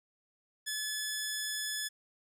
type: tone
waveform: 10% pulse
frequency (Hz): 1719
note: A6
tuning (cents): -41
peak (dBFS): -25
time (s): 0.66-1.89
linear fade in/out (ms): 20
effects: none